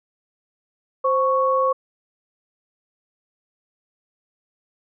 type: tone pair together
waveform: sine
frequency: 523.3 / 1108.8 Hz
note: C5 / C#6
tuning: 0 / 0 cents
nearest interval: octave + minor second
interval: 1300 cents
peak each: -19 dBFS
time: 1.04-1.73 s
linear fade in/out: 10 ms
effects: none